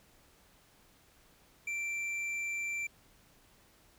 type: tone with hard clipping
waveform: triangle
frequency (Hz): 2349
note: D7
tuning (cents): 0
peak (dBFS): -35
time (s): 1.67-2.87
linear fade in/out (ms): 5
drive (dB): 9
effects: pink hiss -64 dBFS RMS until 3.98 s